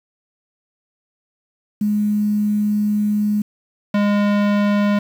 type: tone pair in turn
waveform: sine / square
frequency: 209 / 204.9 Hz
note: G#3 / G#3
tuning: +11 / -23 cents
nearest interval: unison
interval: 34 cents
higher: first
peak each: -15 dBFS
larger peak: neither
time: 1.81-3.42 / 3.94-4.99 s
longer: first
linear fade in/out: 5 ms
effects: low-pass 3000 Hz 12 dB/octave + 7-bit